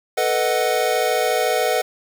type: chord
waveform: square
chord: B dominant seventh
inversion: third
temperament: equal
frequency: 440 / 493.9 / 622.3 / 740 Hz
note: A4 / B4 / D#5 / F#5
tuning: 0 / 0 / 0 / 0 cents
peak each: -25 / -23 / -24 / -23 dBFS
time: 0.17-1.82 s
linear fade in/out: 10 ms
effects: 7-bit